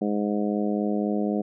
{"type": "harmonic tone", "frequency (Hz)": 103.83, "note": "G#2", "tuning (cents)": 0, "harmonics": [2, 3, 4, 5, 6, 7], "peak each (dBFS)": [-25, -29, -31, -33, -35, -36], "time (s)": [0.01, 1.42], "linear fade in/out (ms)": 10, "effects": []}